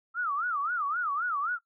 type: tone with vibrato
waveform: sine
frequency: 1283 Hz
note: E6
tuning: 47 cents flat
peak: -27 dBFS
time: 0.14-1.59 s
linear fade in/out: 50 ms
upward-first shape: sine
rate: 3.8 Hz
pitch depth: 240 cents each way
effects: noise-tail reverb RT60 0.1 s tail -18 dB re dry